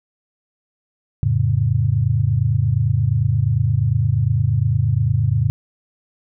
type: chord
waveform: sine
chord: F augmented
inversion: none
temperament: equal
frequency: 87.31 / 110 / 138.59 Hz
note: F2 / A2 / C#3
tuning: 0 / 0 / 0 cents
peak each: -22 / -17 / -19 dBFS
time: 1.23-5.5 s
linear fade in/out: 0 ms
effects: none